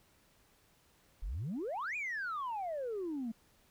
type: exponential two-way sweep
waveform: sine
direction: up then down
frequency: 36.75 to 2511 to 216.4 Hz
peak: -34 dBFS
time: 1.22-3.32 s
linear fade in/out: 10 ms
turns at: 1.96 s
effects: tanh soft clip ceiling -33 dBFS + pink hiss -68 dBFS RMS until 3.7 s